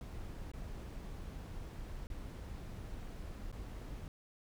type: noise with dropouts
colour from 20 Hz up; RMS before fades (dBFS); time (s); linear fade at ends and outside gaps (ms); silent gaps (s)
brown; -45; 0.01-4.08; 1; 0.516-0.535 / 2.07-2.101 / 3.516-3.526
effects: none